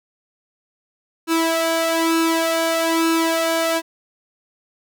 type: tone with flanger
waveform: sawtooth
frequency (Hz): 328.3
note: E4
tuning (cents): -7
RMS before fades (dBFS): -19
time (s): 1.27-3.82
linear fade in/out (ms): 50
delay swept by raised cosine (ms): 0.74 to 1.74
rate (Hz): 1.1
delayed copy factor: +0.7
effects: none